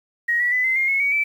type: tone with pitch steps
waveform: sine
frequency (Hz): 1887 / 1943.4 / 2002 / 2061 / 2123 / 2186 / 2252 / 2319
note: A#6 / B6 / B6 / C7 / C7 / C#7 / C#7 / D7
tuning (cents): +21 / -28 / +23 / -27 / +25 / -25 / +27 / -22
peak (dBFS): -17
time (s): 0.28-1.24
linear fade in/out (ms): 10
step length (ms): 120
effects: 8-bit